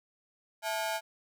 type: ring-modulated tone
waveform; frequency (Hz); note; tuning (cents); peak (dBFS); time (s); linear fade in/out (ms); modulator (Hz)
sawtooth; 767; G5; -38; -24; 0.62-1.01; 50; 107
effects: none